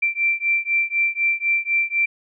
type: beating tone pair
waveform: sine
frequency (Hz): 2349 / 2353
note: D7 / D7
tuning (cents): 0 / +3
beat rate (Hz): 4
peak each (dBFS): -21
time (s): 0.02-2.06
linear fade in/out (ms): 10
effects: none